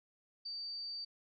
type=tone; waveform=sine; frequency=4622 Hz; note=D8; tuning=28 cents flat; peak=-40 dBFS; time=0.45-1.05 s; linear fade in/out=10 ms; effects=none